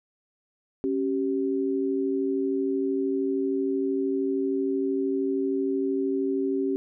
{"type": "tone pair together", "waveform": "sine", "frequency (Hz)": [274, 387], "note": ["C#4", "G4"], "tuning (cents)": [-20, -22], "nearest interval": "tritone", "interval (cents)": 598, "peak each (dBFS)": -26, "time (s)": [0.84, 6.76], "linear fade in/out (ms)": 0, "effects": []}